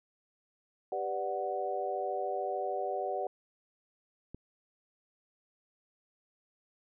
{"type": "chord", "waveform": "sine", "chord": "G major seventh", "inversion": "none", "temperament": "equal", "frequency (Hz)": [392, 493.9, 587.3, 740], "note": ["G4", "B4", "D5", "F#5"], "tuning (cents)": [0, 0, 0, 0], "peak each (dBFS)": [-38, -39, -37, -35], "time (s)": [0.92, 3.27], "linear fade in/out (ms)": 2}
{"type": "click", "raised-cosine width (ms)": 3, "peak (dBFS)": -30, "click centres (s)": 4.346}
{"effects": []}